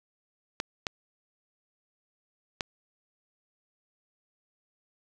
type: clicks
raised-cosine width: 0.2 ms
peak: -12 dBFS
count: 3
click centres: 0.601 / 0.868 / 2.608 s
effects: none